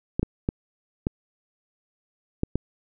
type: clicks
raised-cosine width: 3 ms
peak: -10 dBFS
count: 6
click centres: 0.195 / 0.23 / 0.489 / 1.069 / 2.434 / 2.556 s
effects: none